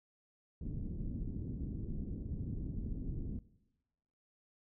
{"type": "low-pass noise", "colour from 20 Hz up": "pink", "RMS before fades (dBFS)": -40, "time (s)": [0.61, 3.39], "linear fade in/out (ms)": 2, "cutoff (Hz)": 290, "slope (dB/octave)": 24, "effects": ["noise-tail reverb RT60 1.0 s tail -19 dB re dry"]}